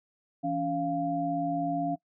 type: tone cluster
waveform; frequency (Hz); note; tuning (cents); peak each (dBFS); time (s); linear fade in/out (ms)
sine; 166.7 / 282.5 / 695; E3 / C#4 / F5; +20 / +33 / -9; -36 / -30 / -30; 0.43-1.96; 20
effects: noise-tail reverb RT60 0.1 s tail -20 dB re dry